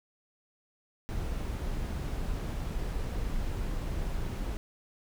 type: noise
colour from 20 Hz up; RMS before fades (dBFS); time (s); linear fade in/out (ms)
brown; -33; 1.09-4.57; 0
effects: none